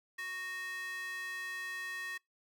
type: tone with high-pass filter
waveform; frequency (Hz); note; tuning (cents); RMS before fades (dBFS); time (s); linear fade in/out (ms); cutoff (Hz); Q
square; 370; F#4; 0; -41; 0.18-2.18; 10; 1700; 5
effects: noise-tail reverb RT60 0.2 s tail -26 dB re dry